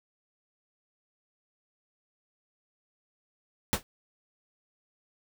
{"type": "noise with exponential decay", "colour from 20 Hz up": "pink", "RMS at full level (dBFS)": -21, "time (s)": [3.73, 3.83], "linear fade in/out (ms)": 0, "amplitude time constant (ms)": 20, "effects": []}